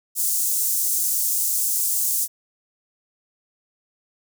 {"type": "high-pass noise", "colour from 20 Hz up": "pink", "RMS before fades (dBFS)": -22, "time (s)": [0.15, 2.28], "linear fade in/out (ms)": 50, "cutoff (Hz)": 7200, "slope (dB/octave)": 24, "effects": []}